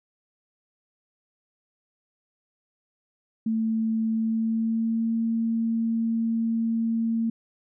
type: tone with pitch glide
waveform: sine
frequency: 222.8 to 227.5 Hz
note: A3 to A#3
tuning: +22 to -42 cents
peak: -22 dBFS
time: 3.46-7.3 s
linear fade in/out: 5 ms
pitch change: +36 cents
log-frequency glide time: 4.11-5.16 s
effects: none